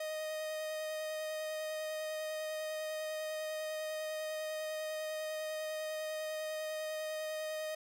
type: tone with vibrato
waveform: 45% pulse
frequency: 622.3 Hz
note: D#5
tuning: in tune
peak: -37 dBFS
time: 0-7.75 s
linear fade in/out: 5 ms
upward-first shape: sine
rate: 10 Hz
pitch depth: 10 cents each way
effects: none